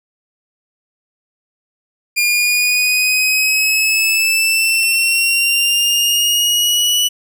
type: exponential sweep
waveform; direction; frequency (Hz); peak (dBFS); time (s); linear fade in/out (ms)
sawtooth; up; 2410 to 2960; -9; 2.16-7.09; 20
effects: none